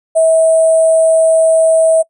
sine tone with sample-and-hold, 648 Hz, E5, 30 cents flat, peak -6 dBFS, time 0.15-2.03 s, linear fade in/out 20 ms, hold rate 8820 Hz, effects noise-tail reverb RT60 0.1 s tail -23 dB re dry + resampled to 32000 Hz

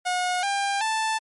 sawtooth tone with pitch steps, 724 / 798.7 / 881.1 Hz, F#5 / G5 / A5, -38 / +32 / +2 cents, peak -19 dBFS, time 0.05-1.19 s, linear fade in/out 20 ms, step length 380 ms, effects MP3 48 kbps

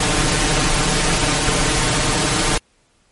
pink noise with comb filter, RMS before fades -17 dBFS, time 0-2.58 s, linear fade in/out 5 ms, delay 6.6 ms, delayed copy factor +0.7, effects pink hiss -59 dBFS RMS until 3.11 s + MP3 48 kbps

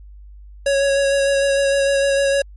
square tone with vibrato, 554.4 Hz, C#5, in tune, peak -15 dBFS, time 0.66-2.42 s, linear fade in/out 5 ms, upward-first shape sine, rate 6.6 Hz, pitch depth 15 cents each way, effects added 50 Hz sine -37 dBFS peak until 2.56 s + MP3 48 kbps

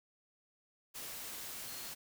sine tone in noise, 4274 Hz, C8, 36 cents sharp, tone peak -54 dBFS, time 1.66-1.91 s, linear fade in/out 20 ms, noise white, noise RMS -45 dBFS, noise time 0.94-1.95 s, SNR -12 dB, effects none

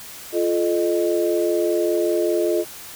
sine tone cluster, 347.3 / 432.4 / 615 Hz, F4 / A4 / D#5, -10 / -30 / -20 cents, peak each -20 / -23 / -23 dBFS, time 0.32-2.65 s, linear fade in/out 50 ms, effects white hiss -38 dBFS RMS until 2.95 s

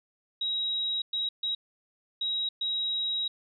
sine tone bursts at uneven times, 3830 Hz, A#7, 46 cents sharp, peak -27 dBFS, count 5, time 0.41-1.02 / 1.13-1.29 / 1.43-1.55 / 2.21-2.49 / 2.61-3.28 s, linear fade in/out 5 ms, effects none

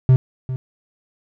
triangle tone with echo, 129.1 Hz, C3, 23 cents flat, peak -6 dBFS, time 0.09-0.16 s, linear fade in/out 0 ms, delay 400 ms, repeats 1, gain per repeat -14 dB, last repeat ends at 0.56 s, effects none

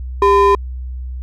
triangle ring-modulated tone, 706 Hz, F5, 19 cents sharp, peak -3 dBFS, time 0.22-0.55 s, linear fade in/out 2 ms, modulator 307 Hz, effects added 63 Hz sine -23 dBFS peak until 1.22 s

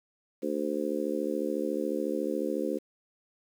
harmonic tone, 74 Hz, D2, 14 cents sharp, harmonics 3 / 4 / 5 / 6 / 7, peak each -36 / -33 / -34 / -36 / -34 dBFS, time 0.42-2.79 s, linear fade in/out 20 ms, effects 9-bit

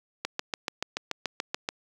click train, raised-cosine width 0.2 ms, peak -11 dBFS, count 11, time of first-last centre 0.25-1.689 s, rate 6.95 Hz, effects high-pass 200 Hz 12 dB/octave + 8-bit

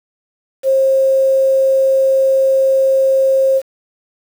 sine tone with quantisation, 534 Hz, C5, 35 cents sharp, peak -9 dBFS, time 0.63-3.62 s, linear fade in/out 50 ms, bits 6, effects none

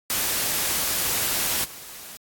white noise with level steps, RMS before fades -24 / -40 dBFS, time 0.1-2.17 s, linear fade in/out 0 ms, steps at 1.64 s, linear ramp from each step 5 ms, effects AAC 64 kbps

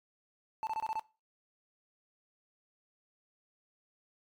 triangle tone bursts, 880 Hz, A5, in tune, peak -30 dBFS, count 6, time 0.63-0.995 s, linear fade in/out 0 ms, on 40 ms, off 25 ms, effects noise-tail reverb RT60 0.3 s tail -19 dB re dry + MP3 96 kbps

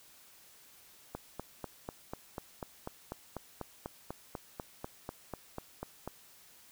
click train, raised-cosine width 1 ms, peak -24 dBFS, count 21, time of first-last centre 1.15-6.076 s, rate 4.06 Hz, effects white hiss -59 dBFS RMS until 6.71 s

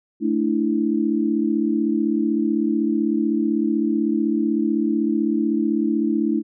sine chord, A suspended fourth, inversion none, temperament equal, 220 / 293.7 / 329.6 Hz, A3 / D4 / E4, 0 / 0 / 0 cents, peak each -22 dBFS, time 0.2-6.43 s, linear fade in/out 50 ms, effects none

